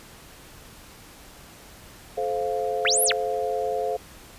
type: chord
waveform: sine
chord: F major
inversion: first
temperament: equal with one note detuned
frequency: 432.4 / 523.3 / 698.5 Hz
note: A4 / C5 / F5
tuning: -30 / 0 / 0 cents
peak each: -28 dBFS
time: 2.17-3.97 s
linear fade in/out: 10 ms
type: linear two-way sweep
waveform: sine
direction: up then down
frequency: 1244.5 to 11750 to 1244.5 Hz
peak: -19 dBFS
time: 2.85-3.12 s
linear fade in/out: 0 ms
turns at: 3.03 s
effects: pink hiss -47 dBFS RMS until 4.38 s + resampled to 32000 Hz